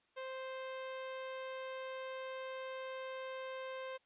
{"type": "tone", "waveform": "sawtooth", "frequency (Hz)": 523.3, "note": "C5", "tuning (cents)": 0, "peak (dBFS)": -38, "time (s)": [0.16, 3.98], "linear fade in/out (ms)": 20, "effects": ["white hiss -75 dBFS RMS until 4.05 s", "resampled to 8000 Hz"]}